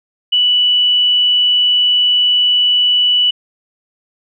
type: tone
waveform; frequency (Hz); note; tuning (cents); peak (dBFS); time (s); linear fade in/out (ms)
sine; 2960; F#7; 0; -9; 0.32-3.31; 10
effects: none